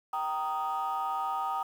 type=chord; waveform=sine; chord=Eb major; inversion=first; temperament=just; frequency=777.8 / 933.4 / 1244.5 Hz; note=G5 / Bb5 / Eb6; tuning=-14 / +2 / 0 cents; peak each=-32 / -33 / -32 dBFS; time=0.13-1.63 s; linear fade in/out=5 ms; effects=tanh soft clip ceiling -24 dBFS + 9-bit